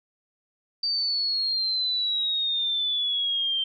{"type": "exponential sweep", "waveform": "sine", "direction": "down", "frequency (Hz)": [4643, 3136], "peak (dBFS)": -23, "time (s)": [0.83, 3.64], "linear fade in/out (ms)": 5, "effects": []}